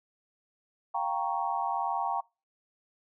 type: chord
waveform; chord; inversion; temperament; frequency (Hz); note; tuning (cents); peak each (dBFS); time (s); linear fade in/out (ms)
sine; G half-diminished seventh; third; equal with one note detuned; 702.1 / 784 / 932.3 / 1108.7; F5 / G5 / Bb5 / Db6; +9 / 0 / 0 / 0; -36 / -32 / -32 / -35; 0.94-2.21; 10
effects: noise-tail reverb RT60 0.3 s tail -26 dB re dry